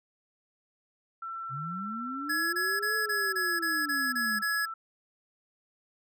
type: tone with pitch glide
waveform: sine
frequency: 1343 to 1329.9 Hz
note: E6 to E6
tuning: +32 to +15 cents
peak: -35 dBFS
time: 1.22-4.74 s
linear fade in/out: 5 ms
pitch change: -17 cents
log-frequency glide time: 2.18-3.43 s
type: linear two-way sweep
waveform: sine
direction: up then down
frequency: 125.5 to 440 to 202.6 Hz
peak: -36 dBFS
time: 1.49-4.43 s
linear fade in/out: 50 ms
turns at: 2.96 s
type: tone bursts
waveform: square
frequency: 1684 Hz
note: G#6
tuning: 24 cents sharp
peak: -28 dBFS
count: 9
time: 2.29-4.658 s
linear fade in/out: 10 ms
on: 240 ms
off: 26 ms
effects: none

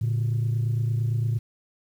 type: tone pair together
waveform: sine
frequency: 113.3 / 142.1 Hz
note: A#2 / C#3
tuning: -49 / +43 cents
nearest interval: major third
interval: 392 cents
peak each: -21 / -28 dBFS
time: 0.01-1.39 s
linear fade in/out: 10 ms
effects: tanh soft clip ceiling -18 dBFS + 9-bit

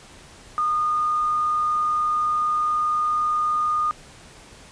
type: tone with quantisation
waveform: sine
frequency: 1224 Hz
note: D#6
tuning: 29 cents flat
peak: -19 dBFS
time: 0.58-3.91 s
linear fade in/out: 0 ms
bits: 8
effects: pink hiss -46 dBFS RMS until 4.71 s + resampled to 22050 Hz

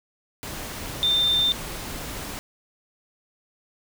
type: tone in noise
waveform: sine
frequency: 3592 Hz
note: A7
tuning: 35 cents sharp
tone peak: -18 dBFS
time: 1.03-1.52 s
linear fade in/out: 0 ms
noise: pink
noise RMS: -34 dBFS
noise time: 0.43-2.39 s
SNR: +13 dB
effects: none

